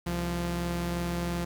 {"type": "tone pair together", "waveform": "sawtooth", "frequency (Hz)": [65.41, 173.12], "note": ["C2", "F3"], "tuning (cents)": [0, -15], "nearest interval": "octave + perfect fourth", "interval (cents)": 1685, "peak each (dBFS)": [-31, -26], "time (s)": [0.06, 1.45], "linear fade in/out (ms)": 10, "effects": ["9-bit"]}